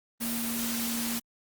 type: tone in noise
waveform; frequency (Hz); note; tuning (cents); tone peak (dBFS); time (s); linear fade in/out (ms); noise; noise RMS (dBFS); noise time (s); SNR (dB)
sine; 233.1; A#3; 0; -32; 0.2-1.2; 20; white; -33; 0.2-1.2; -2
effects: Opus 32 kbps